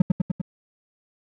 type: tone with echo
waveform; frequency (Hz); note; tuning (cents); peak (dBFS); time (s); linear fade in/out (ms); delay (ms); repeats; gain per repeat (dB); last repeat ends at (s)
triangle; 181.7; F#3; -31; -9; 0-0.02; 5; 99; 4; -3; 0.416
effects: none